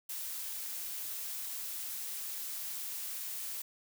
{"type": "noise", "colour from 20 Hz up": "blue", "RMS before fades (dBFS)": -40, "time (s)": [0.09, 3.62], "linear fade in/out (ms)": 5, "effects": []}